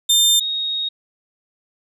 sawtooth / sine tone pair in turn, 3600 / 3747 Hz, A7 / A#7, +39 / +8 cents, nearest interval minor second, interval 69 cents, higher second, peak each -9 / -20 dBFS, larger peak first, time 0.09-0.4 / 0.4-0.89 s, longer second, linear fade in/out 10 ms, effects none

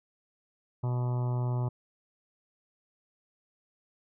harmonic tone, 123.5 Hz, B2, in tune, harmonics 1 / 2 / 3 / 4 / 5 / 6 / 7 / 8 / 9 / 10, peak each -27 / -44 / -42 / -50 / -45 / -50 / -45 / -48 / -52 / -55 dBFS, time 0.83-1.69 s, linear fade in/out 10 ms, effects none

